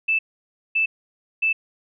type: tone bursts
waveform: sine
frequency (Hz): 2637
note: E7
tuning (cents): 0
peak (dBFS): -17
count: 3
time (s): 0.08-1.53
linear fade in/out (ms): 10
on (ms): 110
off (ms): 560
effects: none